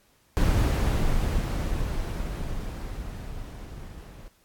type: noise with level ramp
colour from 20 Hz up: brown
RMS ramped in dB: -20 to -42 dBFS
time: 0.37-4.28 s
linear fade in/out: 0 ms
effects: pink hiss -63 dBFS RMS until 4.44 s + AAC 64 kbps